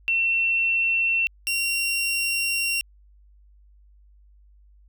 sine / sawtooth tone pair in turn, 2704 / 2751 Hz, E7 / F7, +43 / -27 cents, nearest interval unison, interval 30 cents, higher second, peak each -19 dBFS, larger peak neither, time 0.08-1.27 / 1.47-2.81 s, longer second, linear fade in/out 0 ms, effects added 50 Hz sine -51 dBFS peak until 4.88 s

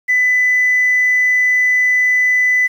sine tone, 1999 Hz, B6, 20 cents sharp, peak -9 dBFS, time 0.08-2.68 s, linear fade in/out 20 ms, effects tanh soft clip ceiling -7 dBFS + 7-bit

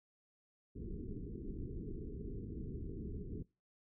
pink low-pass noise, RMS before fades -44 dBFS, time 0.75-3.43 s, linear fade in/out 10 ms, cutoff 440 Hz, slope 96 dB/octave, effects noise-tail reverb RT60 0.3 s tail -23 dB re dry

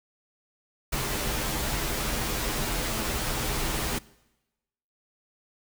pink noise with comb filter, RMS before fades -29 dBFS, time 0.92-3.99 s, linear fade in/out 10 ms, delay 11 ms, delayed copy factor -0.65, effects noise-tail reverb RT60 1.0 s tail -22 dB re dry

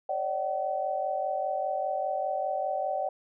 sine tone cluster, 555 / 600 / 760 Hz, C#5 / D5 / F#5, +2 / +37 / +46 cents, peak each -34 / -32 / -30 dBFS, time 0.09-3.09 s, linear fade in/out 5 ms, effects none

